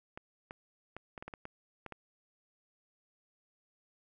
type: clicks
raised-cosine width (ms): 0.5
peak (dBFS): -28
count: 10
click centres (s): 0.175 / 0.509 / 0.966 / 1.178 / 1.225 / 1.28 / 1.338 / 1.454 / 1.863 / 1.923
effects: none